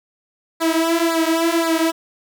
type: tone with flanger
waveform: sawtooth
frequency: 329.6 Hz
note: E4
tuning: in tune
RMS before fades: -18 dBFS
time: 0.6-1.92 s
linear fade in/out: 20 ms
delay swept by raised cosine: 0.33 to 5.63 ms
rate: 1.9 Hz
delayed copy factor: -0.95
effects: none